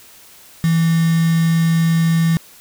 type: tone with quantisation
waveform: sine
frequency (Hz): 164.81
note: E3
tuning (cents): 0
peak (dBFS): -12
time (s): 0.64-2.37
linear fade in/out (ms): 0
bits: 4
effects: white hiss -44 dBFS RMS until 2.6 s